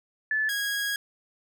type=tone pair in turn; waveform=sine / sawtooth; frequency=1737 / 1647.7 Hz; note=A6 / G#6; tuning=-23 / -14 cents; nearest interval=minor second; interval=91 cents; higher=first; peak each=-23 dBFS; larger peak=neither; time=0.31-0.49 / 0.49-0.96 s; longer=second; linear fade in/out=2 ms; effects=none